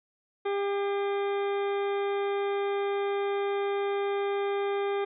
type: harmonic tone with a mistuned harmonic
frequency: 400.4 Hz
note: G4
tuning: 37 cents sharp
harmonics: 1 / 2 / 3 / 4 / 5 / 6 / 8 / 9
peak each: -27 / -35 / -39 / -44 / -44 / -46 / -50 / -50 dBFS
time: 0.45-5.05 s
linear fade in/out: 10 ms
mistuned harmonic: 5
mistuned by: +37 cents
effects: none